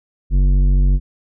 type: tone with tanh clipping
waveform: triangle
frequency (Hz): 47.06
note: F#1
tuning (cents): +30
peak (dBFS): -12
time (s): 0.3-1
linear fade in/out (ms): 50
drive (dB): 15
effects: none